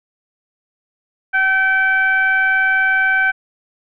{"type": "tone with frequency modulation", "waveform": "sine", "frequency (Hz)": 1538, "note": "G6", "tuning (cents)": -33, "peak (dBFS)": -12, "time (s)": [1.33, 3.32], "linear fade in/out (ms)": 20, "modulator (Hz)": 775, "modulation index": 0.61, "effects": []}